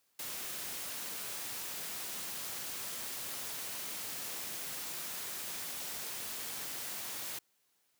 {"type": "noise", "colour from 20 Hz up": "white", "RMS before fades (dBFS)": -41, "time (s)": [0.19, 7.39], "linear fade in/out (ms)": 5, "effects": ["white hiss -75 dBFS RMS until 7.99 s", "high-pass 100 Hz 12 dB/octave"]}